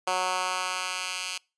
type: tone with high-pass filter sweep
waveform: 10% pulse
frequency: 184 Hz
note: F#3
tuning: 9 cents flat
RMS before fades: -30 dBFS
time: 0.07-1.38 s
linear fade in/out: 5 ms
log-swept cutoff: 700 to 2800 Hz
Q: 1
effects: noise-tail reverb RT60 0.3 s tail -26 dB re dry + resampled to 22050 Hz